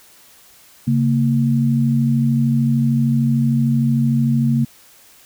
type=tone pair together; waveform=sine; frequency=136.76 / 230 Hz; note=C#3 / A#3; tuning=-23 / -23 cents; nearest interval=major sixth; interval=900 cents; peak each=-16 dBFS; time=0.87-4.65 s; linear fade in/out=10 ms; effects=white hiss -48 dBFS RMS until 5.25 s